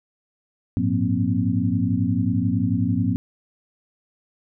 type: tone cluster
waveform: sine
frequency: 100.9 / 112.1 / 179.2 / 238.1 / 265.3 Hz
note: G#2 / A2 / F3 / A#3 / C4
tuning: -49 / +33 / +45 / +37 / +24 cents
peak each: -25 dBFS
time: 0.77-3.16 s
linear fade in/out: 0 ms
effects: none